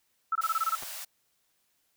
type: tone bursts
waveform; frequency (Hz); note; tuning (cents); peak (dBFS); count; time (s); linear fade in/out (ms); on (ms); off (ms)
sine; 1318.5; E6; 0; -24; 8; 0.32-0.753; 5; 34; 23
type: high-pass noise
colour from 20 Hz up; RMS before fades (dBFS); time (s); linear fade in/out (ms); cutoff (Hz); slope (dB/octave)
white; -40; 0.41-1.05; 10; 550; 96
type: clicks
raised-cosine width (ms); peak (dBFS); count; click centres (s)
0.5; -29; 2; 0.825 / 0.833
effects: white hiss -73 dBFS RMS until 1.96 s